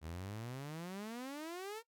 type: exponential sweep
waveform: sawtooth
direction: up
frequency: 76.1 to 465.6 Hz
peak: -39 dBFS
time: 0.01-1.83 s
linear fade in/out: 50 ms
effects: noise-tail reverb RT60 0.1 s tail -18 dB re dry